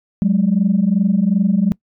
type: tone pair together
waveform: sine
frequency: 185.04 / 207.7 Hz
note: F#3 / G#3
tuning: 0 / 0 cents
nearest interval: major second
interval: 200 cents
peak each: -14 dBFS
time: 0.22-1.72 s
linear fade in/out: 0 ms
effects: noise-tail reverb RT60 0.1 s tail -24 dB re dry + tanh soft clip ceiling -6 dBFS